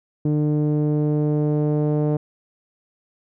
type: tone with low-pass filter sweep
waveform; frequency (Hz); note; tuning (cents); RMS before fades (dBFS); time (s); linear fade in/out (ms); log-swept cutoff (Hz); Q
sawtooth; 150; D3; +37; -20; 0.25-2.17; 5; 350 to 530; 1.7
effects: none